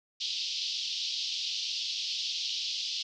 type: band-pass noise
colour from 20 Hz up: white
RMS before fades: -34 dBFS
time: 0.2-3.03 s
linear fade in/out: 10 ms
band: 2900 to 5300 Hz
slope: 48 dB/octave
effects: none